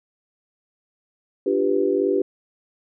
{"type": "chord", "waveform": "sine", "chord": "G dominant seventh", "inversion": "second", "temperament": "equal", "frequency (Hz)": [293.7, 349.2, 392, 493.9], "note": ["D4", "F4", "G4", "B4"], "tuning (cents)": [0, 0, 0, 0], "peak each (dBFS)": [-25, -25, -20, -25], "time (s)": [1.46, 2.22], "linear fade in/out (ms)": 5, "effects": []}